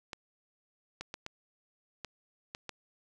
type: clicks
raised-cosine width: 0.2 ms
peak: -22 dBFS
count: 7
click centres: 0.132 / 1.01 / 1.141 / 1.264 / 2.047 / 2.549 / 2.693 s
effects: none